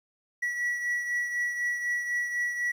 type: beating tone pair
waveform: triangle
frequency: 1938 / 1942 Hz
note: B6 / B6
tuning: -33 / -30 cents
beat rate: 4 Hz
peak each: -26 / -35 dBFS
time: 0.42-2.72 s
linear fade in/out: 10 ms
effects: 10-bit